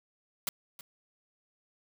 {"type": "noise with echo", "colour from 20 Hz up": "white", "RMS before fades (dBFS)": -32, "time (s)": [0.47, 0.49], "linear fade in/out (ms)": 2, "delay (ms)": 320, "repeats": 1, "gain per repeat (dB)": -15, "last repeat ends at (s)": 0.81, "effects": []}